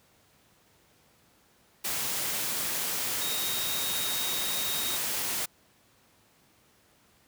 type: tone in noise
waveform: sine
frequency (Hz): 3748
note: A#7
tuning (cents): +9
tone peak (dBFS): -34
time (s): 3.21-4.97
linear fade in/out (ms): 10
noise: white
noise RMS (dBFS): -31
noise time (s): 1.84-5.46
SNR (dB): -6
effects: pink hiss -63 dBFS RMS until 7.27 s + high-pass 80 Hz 12 dB/octave